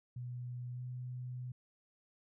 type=tone with pitch glide; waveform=sine; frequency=123.2 to 125.21 Hz; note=B2 to B2; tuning=-4 to +24 cents; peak=-40 dBFS; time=0.16-1.52 s; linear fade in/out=5 ms; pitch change=+28 cents; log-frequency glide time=0.72-0.82 s; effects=none